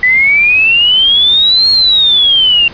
sine exponential two-way sweep, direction up then down, 1975.5 to 4300 to 2748 Hz, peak -5 dBFS, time 0.03-2.68 s, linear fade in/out 2 ms, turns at 1.7 s, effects pink hiss -31 dBFS RMS until 2.73 s + resampled to 11025 Hz

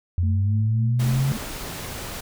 sine linear sweep, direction up, 86 to 139.1 Hz, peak -18 dBFS, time 0.18-1.32 s, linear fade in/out 0 ms
sine tone with tremolo, 220 Hz, A3, in tune, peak -27 dBFS, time 0.23-1.37 s, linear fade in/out 2 ms, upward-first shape triangle, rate 3.7 Hz, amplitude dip 75%
pink noise, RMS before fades -33 dBFS, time 0.99-2.21 s, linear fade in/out 10 ms
effects none

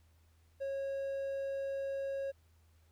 triangle tone, 547 Hz, C#5, 23 cents flat, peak -33 dBFS, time 0.6-2.32 s, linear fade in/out 20 ms, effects added 81 Hz sine -64 dBFS peak until 2.91 s + pink hiss -74 dBFS RMS until 2.91 s

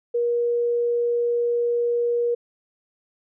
sine tone, 476.1 Hz, A#4, 37 cents sharp, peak -19 dBFS, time 0.14-2.35 s, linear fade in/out 10 ms, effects none

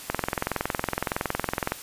click train, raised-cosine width 0.5 ms, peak -9 dBFS, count 36, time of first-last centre 0.1-1.72 s, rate 21.6 Hz, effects white hiss -41 dBFS RMS until 1.82 s + resampled to 32000 Hz

